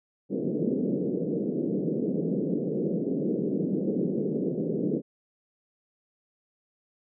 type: band-pass noise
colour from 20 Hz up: pink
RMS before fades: -28 dBFS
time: 0.29-5.02 s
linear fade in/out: 50 ms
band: 160 to 490 Hz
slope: 48 dB/octave
effects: none